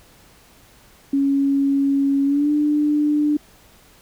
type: tone with pitch glide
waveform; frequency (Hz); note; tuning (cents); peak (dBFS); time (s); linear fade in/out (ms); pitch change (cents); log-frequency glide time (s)
sine; 277.2 to 297.1; C#4 to D4; 0 to +20; -15; 1.13-3.37; 5; +120; 2.25-2.51
effects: pink hiss -51 dBFS RMS until 4.01 s